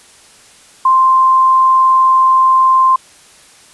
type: tone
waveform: sine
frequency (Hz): 1046.5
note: C6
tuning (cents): 0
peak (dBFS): -6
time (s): 0.85-2.96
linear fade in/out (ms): 5
effects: white hiss -43 dBFS RMS until 3.73 s + resampled to 24000 Hz